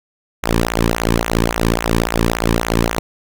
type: tone with flanger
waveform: sawtooth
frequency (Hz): 57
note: A#1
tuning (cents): -38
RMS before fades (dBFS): -17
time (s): 0.43-2.99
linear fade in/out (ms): 5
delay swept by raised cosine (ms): 0.2 to 1.5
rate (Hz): 3.6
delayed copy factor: -0.9
effects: none